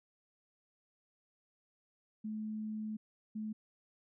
sine tone bursts at uneven times, 215.7 Hz, A3, 34 cents flat, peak -37 dBFS, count 2, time 2.24-2.97 / 3.35-3.53 s, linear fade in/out 10 ms, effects none

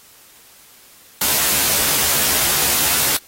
white noise with comb filter, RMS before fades -17 dBFS, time 1.21-3.17 s, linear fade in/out 5 ms, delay 14 ms, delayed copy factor +0.9, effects white hiss -47 dBFS RMS until 3.27 s + AAC 48 kbps

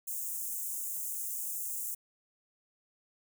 white high-pass noise, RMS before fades -37 dBFS, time 0.07-1.95 s, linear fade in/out 10 ms, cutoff 6700 Hz, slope 48 dB/octave, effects none

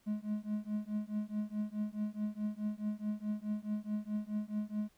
triangle tone with tremolo, 210.9 Hz, G#3, 27 cents sharp, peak -28 dBFS, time 0.06-4.89 s, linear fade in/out 20 ms, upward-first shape triangle, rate 4.7 Hz, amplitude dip 100%, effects tanh soft clip ceiling -24 dBFS + pink hiss -70 dBFS RMS until 4.97 s

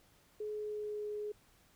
sine tone with pitch glide, 423.8 to 419.2 Hz, G#4 to G#4, +35 to +16 cents, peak -37 dBFS, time 0.4-1.32 s, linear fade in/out 5 ms, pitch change -19 cents, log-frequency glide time 0.53-1.04 s, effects pink hiss -67 dBFS RMS until 1.75 s

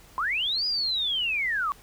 sine linear two-way sweep, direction up then down, 990 to 4978 to 1088 Hz, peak -24 dBFS, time 0.18-1.72 s, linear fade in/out 0 ms, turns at 0.66 s, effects added 43 Hz sine -54 dBFS peak until 1.82 s + pink hiss -53 dBFS RMS until 1.82 s

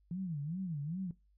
sine tone with vibrato, 164.7 Hz, E3, 1 cent flat, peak -35 dBFS, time 0.11-1.11 s, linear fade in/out 2 ms, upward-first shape sine, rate 2.5 Hz, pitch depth 260 cents each way, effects noise-tail reverb RT60 0.2 s tail -18 dB re dry + added 50 Hz sine -66 dBFS peak until 1.37 s

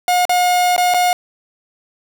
45% pulse tone with dropouts, 718 Hz, F5, 48 cents sharp, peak -12 dBFS, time 0.08-1.13 s, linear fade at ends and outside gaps 1 ms, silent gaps 0.253-0.294 / 0.764-0.779 / 0.939-0.944 s, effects none

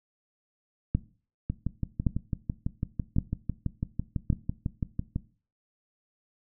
two click trains, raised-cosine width 5 ms, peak -11 / -16 dBFS, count 4 / 23, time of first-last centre 0.95-4.302 / 1.5-5.161 s, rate 0.895 / 6.01 Hz, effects noise-tail reverb RT60 0.4 s tail -18 dB re dry

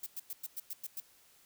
violet noise bursts, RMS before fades -40 dBFS, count 8, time 0.03-1.002 s, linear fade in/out 5 ms, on 34 ms, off 100 ms, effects white hiss -64 dBFS RMS until 1.45 s

